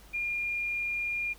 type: tone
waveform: sine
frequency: 2412 Hz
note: D7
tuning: 46 cents sharp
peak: -29 dBFS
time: 0.13-1.34 s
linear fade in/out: 20 ms
effects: added 50 Hz sine -52 dBFS peak until 1.38 s + pink hiss -56 dBFS RMS until 1.38 s